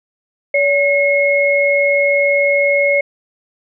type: tone pair together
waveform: sine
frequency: 569 / 2167 Hz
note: C#5 / C#7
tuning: +45 / -40 cents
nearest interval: octave + major seventh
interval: 2315 cents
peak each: -13 / -14 dBFS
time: 0.54-3.01 s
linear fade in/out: 5 ms
effects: none